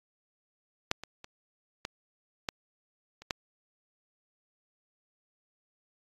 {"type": "clicks", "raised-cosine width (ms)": 0.2, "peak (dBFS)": [-9, -23, -27, -17, -13, -30, -12], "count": 7, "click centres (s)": [0.914, 1.036, 1.244, 1.851, 2.488, 3.22, 3.308], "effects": ["AAC 32 kbps"]}